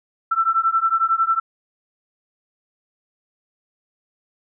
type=beating tone pair; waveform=sine; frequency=1331 / 1342 Hz; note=E6 / E6; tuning=+16 / +31 cents; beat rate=11 Hz; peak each=-19 dBFS; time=0.31-1.4 s; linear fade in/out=10 ms; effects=none